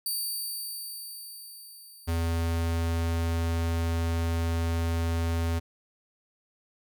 10% pulse tone with exponential decay, 4619 Hz, D8, 30 cents flat, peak -21 dBFS, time 0.06-3.79 s, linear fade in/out 2 ms, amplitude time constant 810 ms
square tone, 83.3 Hz, E2, 19 cents sharp, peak -26 dBFS, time 2.07-5.6 s, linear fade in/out 20 ms
effects none

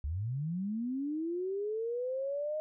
sine linear sweep, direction up, 65.41 to 622.3 Hz, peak -32 dBFS, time 0.04-2.6 s, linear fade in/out 0 ms, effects none

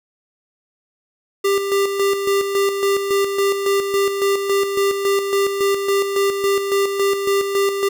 square tone with tremolo, 396.6 Hz, G4, 20 cents sharp, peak -15 dBFS, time 1.44-7.89 s, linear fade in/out 10 ms, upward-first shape square, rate 3.6 Hz, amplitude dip 50%, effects none

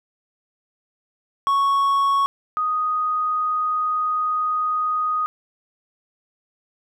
triangle / sine tone pair in turn, 1108.7 / 1244.5 Hz, C#6 / D#6, 0 / 0 cents, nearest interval major second, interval 200 cents, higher second, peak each -14 / -19 dBFS, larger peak first, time 1.47-2.26 / 2.57-5.26 s, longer second, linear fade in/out 0 ms, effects none

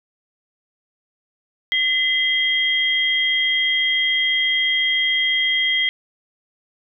sine tone pair together, 2036 / 3227 Hz, C7 / G7, -48 / +50 cents, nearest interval minor sixth, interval 798 cents, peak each -19 dBFS, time 1.72-5.89 s, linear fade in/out 0 ms, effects none

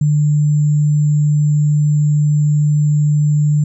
sine tone with sample-and-hold, 148.9 Hz, D3, 24 cents sharp, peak -10 dBFS, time 0.01-3.64 s, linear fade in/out 5 ms, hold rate 7350 Hz, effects resampled to 22050 Hz

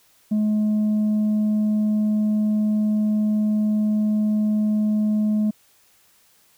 sine tone with tanh clipping, 212.5 Hz, G#3, 40 cents sharp, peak -18 dBFS, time 0.31-5.51 s, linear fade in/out 10 ms, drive 2 dB, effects white hiss -58 dBFS RMS until 6.57 s

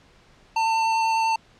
square tone with vibrato, 897 Hz, A5, 33 cents sharp, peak -20 dBFS, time 0.56-1.36 s, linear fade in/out 5 ms, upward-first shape triangle, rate 10 Hz, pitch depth 12 cents each way, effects pink hiss -55 dBFS RMS until 1.59 s + low-pass 5000 Hz 12 dB/octave

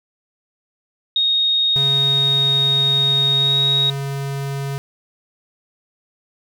sine tone with pitch glide, 3729 to 3777 Hz, A#7 to A#7, 0 to +22 cents, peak -14 dBFS, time 1.16-3.9 s, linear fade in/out 2 ms, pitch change +22 cents, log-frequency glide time 3.32-3.58 s
square tone, 138.59 Hz, C#3, in tune, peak -23 dBFS, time 1.76-4.78 s, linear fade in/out 0 ms
effects none

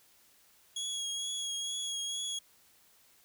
25% pulse tone with vibrato, 3322 Hz, G#7, in tune, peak -30 dBFS, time 0.76-2.39 s, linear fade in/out 5 ms, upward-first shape triangle, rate 2.2 Hz, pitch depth 27 cents each way, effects white hiss -64 dBFS RMS until 3.24 s

